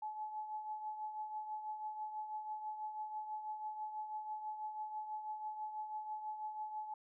sine tone with tremolo, 857 Hz, A5, 46 cents flat, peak -38 dBFS, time 0.02-6.94 s, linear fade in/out 5 ms, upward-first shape triangle, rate 6.1 Hz, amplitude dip 60%, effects none

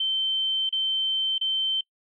sine tone with dropouts, 3100 Hz, G7, 20 cents flat, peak -22 dBFS, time 0-1.81 s, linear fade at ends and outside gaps 5 ms, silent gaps 0.693-0.725 / 1.382-1.411 s, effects noise-tail reverb RT60 0.1 s tail -23 dB re dry

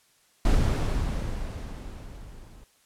brown noise with level ramp, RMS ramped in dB -20 to -48 dBFS, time 0.45-2.64 s, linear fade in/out 2 ms, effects white hiss -63 dBFS RMS until 2.85 s + low-pass 11000 Hz 12 dB/octave

